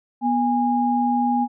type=tone pair together; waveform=sine; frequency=244.1 / 821 Hz; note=B3 / G#5; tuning=-20 / -20 cents; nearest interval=octave + major sixth; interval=2100 cents; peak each=-20 dBFS; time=0.21-1.48 s; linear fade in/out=50 ms; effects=none